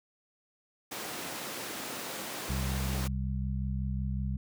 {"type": "high-pass noise", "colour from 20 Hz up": "pink", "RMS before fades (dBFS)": -39, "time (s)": [0.91, 3.08], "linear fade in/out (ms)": 10, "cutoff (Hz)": 240, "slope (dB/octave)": 12}
{"type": "harmonic tone", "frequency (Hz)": 65.4, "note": "C2", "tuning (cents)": 0, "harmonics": [1, 2, 3], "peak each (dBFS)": [-32, -35, -37], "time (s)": [2.49, 4.37], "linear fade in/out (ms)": 5}
{"effects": []}